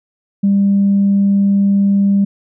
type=tone; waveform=sine; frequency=198.9 Hz; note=G3; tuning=25 cents sharp; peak=-8 dBFS; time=0.43-2.25 s; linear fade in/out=10 ms; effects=tanh soft clip ceiling -5 dBFS